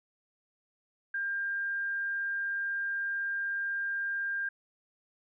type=tone; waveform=sine; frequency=1599 Hz; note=G6; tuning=34 cents sharp; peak=-30 dBFS; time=1.14-4.49 s; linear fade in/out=5 ms; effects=none